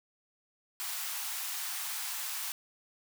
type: high-pass noise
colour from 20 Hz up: white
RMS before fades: -37 dBFS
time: 0.8-2.52 s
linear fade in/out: 0 ms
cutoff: 740 Hz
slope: 48 dB/octave
effects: none